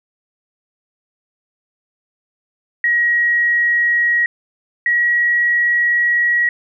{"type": "tone pair in turn", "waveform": "sine", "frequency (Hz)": [1900, 1912.1], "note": ["A#6", "A#6"], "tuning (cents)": [33, 43], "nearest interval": "unison", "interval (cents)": 10, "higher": "second", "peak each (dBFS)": -12, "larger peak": "neither", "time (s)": [[2.84, 4.26], [4.86, 6.49]], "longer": "second", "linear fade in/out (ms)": 2, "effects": []}